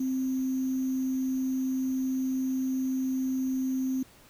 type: tone with sample-and-hold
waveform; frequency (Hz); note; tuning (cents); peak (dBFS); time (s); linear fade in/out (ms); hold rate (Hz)
sine; 261.6; C4; 0; -26; 0-4.03; 5; 6300
effects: pink hiss -56 dBFS RMS until 4.29 s